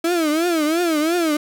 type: tone with vibrato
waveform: 35% pulse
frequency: 324.7 Hz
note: E4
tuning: 26 cents flat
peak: -15 dBFS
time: 0.04-1.37 s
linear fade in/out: 5 ms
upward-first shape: triangle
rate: 2.9 Hz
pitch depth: 180 cents each way
effects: none